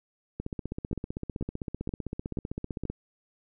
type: two click trains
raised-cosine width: 3 ms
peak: -19 / -20 dBFS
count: 5 / 40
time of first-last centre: 0.93-2.853 / 0.4-2.9 s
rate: 2.08 / 15.6 Hz
effects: none